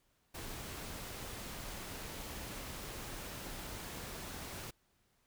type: noise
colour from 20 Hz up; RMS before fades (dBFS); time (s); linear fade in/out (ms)
pink; -45; 0.34-4.71; 10
effects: pink hiss -75 dBFS RMS until 5.26 s